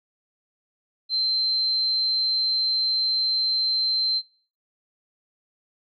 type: tone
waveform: sine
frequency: 4113 Hz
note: C8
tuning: 30 cents flat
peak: -21 dBFS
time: 1.09-4.22 s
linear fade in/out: 50 ms
effects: noise-tail reverb RT60 0.5 s tail -24 dB re dry